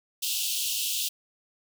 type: high-pass noise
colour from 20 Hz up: pink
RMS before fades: -29 dBFS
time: 0.22-1.09 s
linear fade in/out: 10 ms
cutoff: 2700 Hz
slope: 96 dB/octave
effects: none